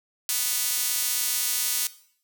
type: tone with high-pass filter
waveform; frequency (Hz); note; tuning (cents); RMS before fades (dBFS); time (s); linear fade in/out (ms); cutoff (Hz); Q
sawtooth; 246.9; B3; 0; -26; 0.29-1.87; 2; 6400; 0.51
effects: noise-tail reverb RT60 0.6 s tail -17 dB re dry